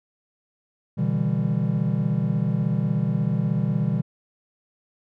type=chord; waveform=triangle; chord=E minor seventh; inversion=second; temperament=just; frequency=123.61 / 148.33 / 164.81 / 197.78 Hz; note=B2 / D3 / E3 / G3; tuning=+2 / +18 / 0 / +16 cents; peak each=-24 dBFS; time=0.97-4.02 s; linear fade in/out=20 ms; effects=none